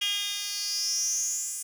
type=tone with high-pass filter sweep; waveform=10% pulse; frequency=406.8 Hz; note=G#4; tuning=36 cents flat; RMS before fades=-30 dBFS; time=0.01-1.63 s; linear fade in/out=10 ms; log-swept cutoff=3100 to 8300 Hz; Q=8.3; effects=none